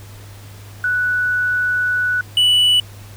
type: tone pair in turn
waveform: sine / triangle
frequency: 1480 / 2960 Hz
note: F#6 / F#7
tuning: 0 / 0 cents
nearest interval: octave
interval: 1200 cents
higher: second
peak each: -15 / -9 dBFS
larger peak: second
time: 0.84-2.21 / 2.37-2.8 s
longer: first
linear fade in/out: 2 ms
effects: added 101 Hz sine -36 dBFS peak until 3.16 s + pink hiss -43 dBFS RMS until 3.16 s

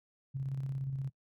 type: tone with tremolo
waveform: sine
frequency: 135.1 Hz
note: C#3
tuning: 44 cents flat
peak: -32 dBFS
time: 0.34-1.1 s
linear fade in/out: 20 ms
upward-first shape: square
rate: 17 Hz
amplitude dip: 35%
effects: noise-tail reverb RT60 0.1 s tail -21 dB re dry

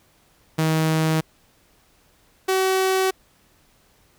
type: tone pair in turn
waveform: sawtooth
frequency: 158.7 / 378.7 Hz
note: D#3 / F#4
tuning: +35 / +40 cents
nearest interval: octave + minor third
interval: 1505 cents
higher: second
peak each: -14 dBFS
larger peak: neither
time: 0.58-1.21 / 2.48-3.11 s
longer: neither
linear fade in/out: 10 ms
effects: pink hiss -59 dBFS RMS until 4.18 s

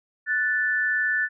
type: tone pair together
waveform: sine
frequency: 1482 / 1760 Hz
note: F#6 / A6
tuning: +2 / 0 cents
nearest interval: minor third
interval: 298 cents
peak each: -26 / -22 dBFS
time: 0.26-1.29 s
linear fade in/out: 50 ms
effects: none

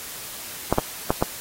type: clicks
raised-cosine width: 1 ms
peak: -4 dBFS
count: 4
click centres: 0.726 / 0.784 / 1.105 / 1.225 s
effects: white hiss -36 dBFS RMS until 1.4 s + AAC 48 kbps

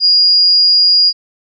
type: tone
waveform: sine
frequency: 4859 Hz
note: D#8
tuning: 42 cents flat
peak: -6 dBFS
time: 0-1.13 s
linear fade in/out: 50 ms
effects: none

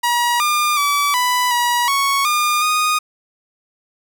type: tone with pitch steps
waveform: sawtooth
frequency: 958 / 1204 / 1150 / 992 / 964 / 1109 / 1210 / 1236 Hz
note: A#5 / D6 / D6 / B5 / B5 / C#6 / D#6 / D#6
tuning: +47 / +43 / -37 / +7 / -42 / 0 / -49 / -12 cents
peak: -11 dBFS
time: 0.03-2.99 s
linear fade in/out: 10 ms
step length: 370 ms
effects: none

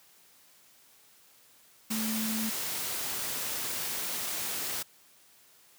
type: tone in noise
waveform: sine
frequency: 220 Hz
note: A3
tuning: in tune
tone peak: -31 dBFS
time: 1.9-2.5 s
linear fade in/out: 10 ms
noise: white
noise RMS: -34 dBFS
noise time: 1.9-4.83 s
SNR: 0 dB
effects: white hiss -60 dBFS RMS until 5.78 s + high-pass 100 Hz 12 dB/octave

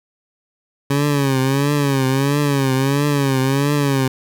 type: tone with vibrato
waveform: 20% pulse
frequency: 138.59 Hz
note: C#3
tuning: in tune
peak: -10 dBFS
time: 0.9-4.08 s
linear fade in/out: 5 ms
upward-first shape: triangle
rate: 1.5 Hz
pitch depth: 110 cents each way
effects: none

